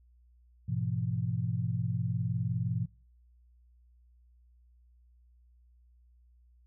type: chord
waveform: sine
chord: E major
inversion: first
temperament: equal with one note detuned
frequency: 103.83 / 123.47 / 169.15 Hz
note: G#2 / B2 / E3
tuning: 0 / 0 / +45 cents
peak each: -34 / -32 / -35 dBFS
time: 0.68-2.86 s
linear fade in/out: 10 ms
effects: noise-tail reverb RT60 0.4 s tail -24 dB re dry + added 60 Hz sine -59 dBFS peak until 6.66 s